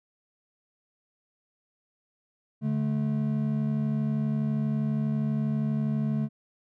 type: tone pair together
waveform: triangle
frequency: 144.1 / 216.5 Hz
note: D3 / A3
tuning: -33 / -28 cents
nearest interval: perfect fifth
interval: 705 cents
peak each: -26 / -25 dBFS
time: 2.61-6.29 s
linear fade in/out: 50 ms
effects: none